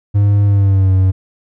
triangle tone with pitch glide, 101.7 to 94.34 Hz, G#2 to F#2, -36 to +34 cents, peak -6 dBFS, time 0.14-1.12 s, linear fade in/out 20 ms, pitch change -130 cents, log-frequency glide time 0.45-0.92 s, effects none

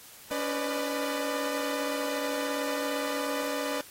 sawtooth tone cluster, 282.8 / 498.2 / 603 Hz, C#4 / B4 / D5, +35 / +15 / +46 cents, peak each -30 dBFS, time 0.31-3.81 s, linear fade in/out 0 ms, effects white hiss -50 dBFS RMS until 3.9 s + AAC 48 kbps

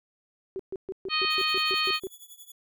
sine tone bursts, 381.8 Hz, G4, 46 cents flat, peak -30 dBFS, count 10, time 0.56-2.07 s, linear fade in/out 0 ms, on 34 ms, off 130 ms
harmonic tone, 622.3 Hz, D#5, in tune, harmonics 2 / 3 / 4 / 5 / 6 / 7, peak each -30 / -36 / -29 / -30 / -38 / -29 dBFS, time 1.09-2 s, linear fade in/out 50 ms
5% pulse tone with tremolo, 3415 Hz, G#7, 48 cents sharp, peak -35 dBFS, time 1.3-2.52 s, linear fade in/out 5 ms, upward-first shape triangle, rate 11 Hz, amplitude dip 90%
effects none

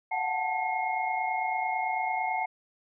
sine tone cluster, 717 / 746 / 881 / 2151 Hz, F5 / F#5 / A5 / C7, +45 / +14 / +2 / +47 cents, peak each -37 / -31 / -31 / -33 dBFS, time 0.11-2.46 s, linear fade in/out 10 ms, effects none

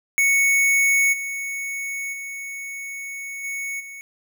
square tone with level steps, 2217 Hz, C#7, in tune, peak -16 / -27 / -31 / -27 / -36 dBFS, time 0.18-4.01 s, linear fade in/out 0 ms, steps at 1.12 / 2.12 / 3.43 / 3.79 s, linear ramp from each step 20 ms, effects none

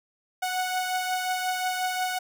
sawtooth beating tone pair, 737 / 742.6 Hz, F#5 / F#5, -7 / +6 cents, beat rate 5.6 Hz, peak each -23 / -30 dBFS, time 0.42-2.19 s, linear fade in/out 10 ms, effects none

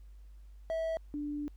triangle / sine tone pair in turn, 650 / 293.1 Hz, E5 / D4, -24 / -3 cents, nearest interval octave + major second, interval 1379 cents, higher first, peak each -29 / -34 dBFS, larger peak first, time 0.7-0.97 / 1.14-1.48 s, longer second, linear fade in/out 0 ms, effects added 50 Hz sine -49 dBFS peak until 1.56 s + pink hiss -74 dBFS RMS until 1.56 s

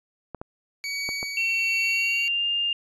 clicks, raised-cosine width 1 ms, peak -20 dBFS, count 4, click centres 0.347 / 0.415 / 1.09 / 1.229 s
25% pulse tone with tremolo, 2260 Hz, C#7, 33 cents sharp, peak -23 dBFS, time 0.84-2.28 s, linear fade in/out 0 ms, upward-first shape sine, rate 1.2 Hz, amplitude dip 40%
sine tone with pitch glide, 2711 to 2808 Hz, E7 to F7, +48 to +9 cents, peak -22 dBFS, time 1.37-2.73 s, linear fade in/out 2 ms, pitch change +61 cents, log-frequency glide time 1.8-2.45 s
effects resampled to 24000 Hz

